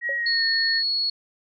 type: tone with pitch glide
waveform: sine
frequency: 1900 to 1822.6 Hz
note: A#6 to A#6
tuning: +33 to -39 cents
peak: -23 dBFS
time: 0.01-0.83 s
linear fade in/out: 50 ms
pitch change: -72 cents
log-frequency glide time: 0.17-0.44 s
type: tone with exponential decay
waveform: sine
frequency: 554 Hz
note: C#5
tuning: 1 cent flat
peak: -27 dBFS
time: 0.09-0.24 s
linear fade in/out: 2 ms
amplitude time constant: 32 ms
type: tone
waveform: sine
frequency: 4357 Hz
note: C#8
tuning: 31 cents flat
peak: -21 dBFS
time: 0.26-1.1 s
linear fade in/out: 5 ms
effects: none